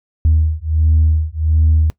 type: beating tone pair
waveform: sine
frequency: 77.9 / 79.3 Hz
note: D#2 / D#2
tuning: +3 / +33 cents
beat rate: 1.4 Hz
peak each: -13 dBFS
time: 0.25-1.9 s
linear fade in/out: 0 ms
effects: noise-tail reverb RT60 0.1 s tail -21 dB re dry + tanh soft clip ceiling -5 dBFS